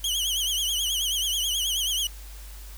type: tone with vibrato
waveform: sawtooth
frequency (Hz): 3113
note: G7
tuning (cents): -13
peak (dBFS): -21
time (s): 0.04-2.07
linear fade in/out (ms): 2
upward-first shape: triangle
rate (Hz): 9.3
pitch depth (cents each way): 140
effects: added 50 Hz sine -39 dBFS peak until 2.77 s + white hiss -48 dBFS RMS until 2.77 s